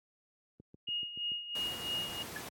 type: click train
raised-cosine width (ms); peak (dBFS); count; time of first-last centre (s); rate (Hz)
3; -39; 6; 0.6-1.318; 6.96
type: tone with tremolo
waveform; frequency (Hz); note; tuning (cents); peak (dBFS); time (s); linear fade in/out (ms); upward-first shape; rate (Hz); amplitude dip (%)
sine; 2864; F7; +43; -32; 0.87-2.23; 10; sine; 3; 70
type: noise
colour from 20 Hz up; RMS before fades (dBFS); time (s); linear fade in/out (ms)
pink; -44; 1.55-2.49; 5
type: tone with exponential decay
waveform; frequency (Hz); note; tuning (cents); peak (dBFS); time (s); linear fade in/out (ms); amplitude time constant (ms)
sine; 1714; A6; -46; -34; 2.36-2.45; 2; 18
effects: high-pass 100 Hz 12 dB/octave + AAC 64 kbps